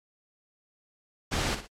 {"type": "noise with echo", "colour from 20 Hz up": "pink", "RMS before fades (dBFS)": -28, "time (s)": [1.31, 1.56], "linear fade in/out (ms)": 20, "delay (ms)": 58, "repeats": 2, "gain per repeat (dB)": -9, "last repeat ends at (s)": 1.676, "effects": ["low-pass 7000 Hz 12 dB/octave", "MP3 96 kbps"]}